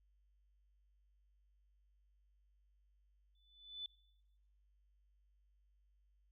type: tone with exponential growth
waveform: sine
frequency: 3496 Hz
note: A7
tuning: 12 cents flat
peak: -40 dBFS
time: 3.35-3.86 s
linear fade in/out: 2 ms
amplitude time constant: 110 ms
effects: noise-tail reverb RT60 0.9 s tail -21 dB re dry + added 50 Hz sine -70 dBFS peak until 6.31 s